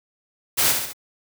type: noise with echo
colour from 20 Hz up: white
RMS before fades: -19 dBFS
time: 0.57-0.73 s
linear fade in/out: 20 ms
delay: 68 ms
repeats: 3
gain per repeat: -5 dB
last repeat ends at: 0.934 s
effects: none